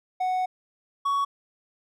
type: tone pair in turn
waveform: triangle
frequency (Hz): 740 / 1119.8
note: F#5 / C#6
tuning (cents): 0 / +17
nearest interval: perfect fifth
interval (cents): 717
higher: second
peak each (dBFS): -21 / -20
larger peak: second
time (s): 0.2-0.46 / 1.05-1.25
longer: first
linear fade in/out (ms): 10
effects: none